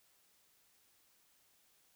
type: silence
effects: white hiss -71 dBFS RMS until 1.95 s